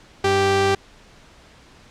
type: tone pair together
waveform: sawtooth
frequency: 98 / 392 Hz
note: G2 / G4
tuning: 0 / 0 cents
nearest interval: 2 octaves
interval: 2400 cents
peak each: -21 / -12 dBFS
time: 0.24-0.75 s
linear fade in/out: 5 ms
effects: pink hiss -49 dBFS RMS until 1.9 s + low-pass 6000 Hz 12 dB/octave